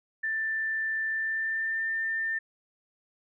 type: tone with pitch glide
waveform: sine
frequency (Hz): 1773 to 1796.7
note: A6 to A6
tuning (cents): +13 to +36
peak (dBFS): -27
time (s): 0.23-2.39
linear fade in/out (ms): 10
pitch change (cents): +23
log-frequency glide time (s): 1.08-1.88
effects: none